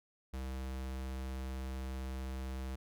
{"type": "tone", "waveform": "square", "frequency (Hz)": 65.4, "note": "C2", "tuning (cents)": 0, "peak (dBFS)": -39, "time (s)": [0.33, 2.76], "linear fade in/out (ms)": 10, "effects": []}